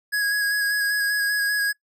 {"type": "tone with vibrato", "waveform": "square", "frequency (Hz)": 1660, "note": "G#6", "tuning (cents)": -1, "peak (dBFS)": -21, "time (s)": [0.12, 1.73], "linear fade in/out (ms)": 20, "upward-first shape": "square", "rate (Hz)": 5.1, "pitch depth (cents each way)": 15, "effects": ["noise-tail reverb RT60 0.1 s tail -23 dB re dry"]}